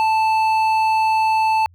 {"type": "tone with hard clipping", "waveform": "sine", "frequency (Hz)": 880, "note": "A5", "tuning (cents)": 0, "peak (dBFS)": -16, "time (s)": [0, 1.66], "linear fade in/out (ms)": 0, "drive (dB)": 8, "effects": ["added 87 Hz sine -47 dBFS peak until 1.74 s"]}